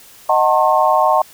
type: chord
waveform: sine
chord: D# diminished seventh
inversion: none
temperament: just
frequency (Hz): 622.3 / 746.7 / 896 / 1075.3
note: D#5 / F#5 / A5 / C6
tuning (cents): 0 / +16 / +31 / +47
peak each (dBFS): -16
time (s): 0.29-1.22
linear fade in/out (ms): 5
effects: white hiss -43 dBFS RMS until 1.33 s